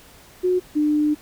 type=tone pair in turn; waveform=sine; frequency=364.4 / 299.8 Hz; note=F#4 / D4; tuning=-26 / +36 cents; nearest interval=minor third; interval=338 cents; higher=first; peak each=-16 dBFS; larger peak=neither; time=0.43-0.6 / 0.75-1.15 s; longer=second; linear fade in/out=20 ms; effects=pink hiss -48 dBFS RMS until 1.21 s